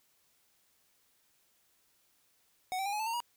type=tone with pitch steps; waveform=square; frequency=742 / 774 / 807.3 / 842.1 / 878.3 / 916.2 / 955.6 Hz; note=F#5 / G5 / G#5 / G#5 / A5 / A#5 / A#5; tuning=+5 / -22 / -49 / +24 / -3 / -30 / +43 cents; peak=-33 dBFS; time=2.72-3.203 s; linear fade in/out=0 ms; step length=69 ms; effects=white hiss -71 dBFS RMS until 3.36 s